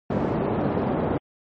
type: band-pass noise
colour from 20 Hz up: pink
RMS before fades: -24 dBFS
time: 0.1-1.18 s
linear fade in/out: 5 ms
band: 140 to 690 Hz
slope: 12 dB/octave
effects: MP3 32 kbps